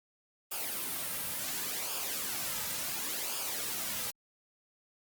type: noise with flanger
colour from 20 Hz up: white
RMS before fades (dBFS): -36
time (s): 0.51-4.11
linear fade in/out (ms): 10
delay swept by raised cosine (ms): 0.5 to 2.8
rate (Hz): 0.7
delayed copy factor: -0.6
effects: Opus 32 kbps